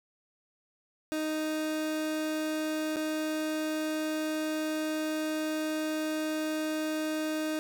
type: tone with dropouts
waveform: 30% pulse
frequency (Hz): 310.6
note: D#4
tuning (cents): -3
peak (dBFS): -27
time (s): 1.12-7.59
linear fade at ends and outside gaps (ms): 0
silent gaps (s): 2.96-2.967
effects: none